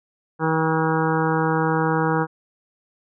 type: harmonic tone with a mistuned harmonic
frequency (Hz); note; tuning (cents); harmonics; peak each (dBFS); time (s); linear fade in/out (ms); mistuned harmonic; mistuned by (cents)
159.8; D#3; +47; 1 / 2 / 3 / 5 / 6 / 7 / 8 / 9 / 10; -23 / -25 / -24 / -27 / -27 / -31 / -31 / -29 / -34; 0.39-2.27; 50; 10; +26
effects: none